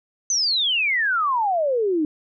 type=exponential sweep; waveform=sine; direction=down; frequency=6270 to 293.7 Hz; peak=-18 dBFS; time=0.3-2.05 s; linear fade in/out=2 ms; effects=none